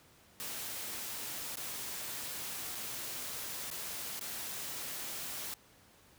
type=noise with dropouts; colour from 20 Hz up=white; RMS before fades=-41 dBFS; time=0.4-5.54 s; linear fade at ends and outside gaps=0 ms; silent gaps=1.556-1.571 / 2.749-2.753 / 3.702-3.713 / 4.194-4.211 s; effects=pink hiss -62 dBFS RMS until 6.18 s + high-pass 60 Hz 12 dB/octave